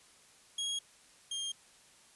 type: tone pair in turn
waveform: sawtooth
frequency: 3289 / 3212 Hz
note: G#7 / G7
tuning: -18 / +41 cents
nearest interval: unison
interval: 41 cents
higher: first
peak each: -30 / -32 dBFS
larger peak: first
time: 0.58-0.79 / 1.31-1.52 s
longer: neither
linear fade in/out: 5 ms
effects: white hiss -61 dBFS RMS until 2.15 s + resampled to 24000 Hz